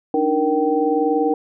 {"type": "tone cluster", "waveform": "sine", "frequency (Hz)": [292.1, 312.5, 468.9, 775], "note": ["D4", "D#4", "A#4", "G5"], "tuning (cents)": [-9, 8, 10, -20], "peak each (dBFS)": [-22, -22, -19, -22], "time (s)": [0.14, 1.34], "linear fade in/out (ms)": 2, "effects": []}